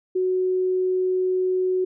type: tone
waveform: sine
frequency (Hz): 370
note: F#4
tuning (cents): 0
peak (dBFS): -19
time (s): 0.15-1.85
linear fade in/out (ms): 10
effects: none